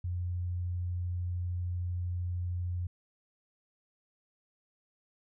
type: tone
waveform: sine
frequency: 88.7 Hz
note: F2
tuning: 27 cents sharp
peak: -31 dBFS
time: 0.04-2.87 s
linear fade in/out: 5 ms
effects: none